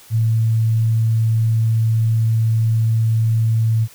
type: tone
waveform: sine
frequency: 112.3 Hz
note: A2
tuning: 36 cents sharp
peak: -13 dBFS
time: 0.1-3.88 s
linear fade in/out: 50 ms
effects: white hiss -45 dBFS RMS until 3.94 s